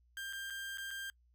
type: tone with dropouts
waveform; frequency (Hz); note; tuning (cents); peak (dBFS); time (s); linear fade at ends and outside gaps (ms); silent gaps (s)
30% pulse; 1590; G6; +24; -38; 0.17-1.1; 1; 0.327-0.332 / 0.501-0.505 / 0.774-0.782 / 0.907-0.911
effects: noise-tail reverb RT60 0.1 s tail -25 dB re dry + added 60 Hz sine -66 dBFS peak until 1.34 s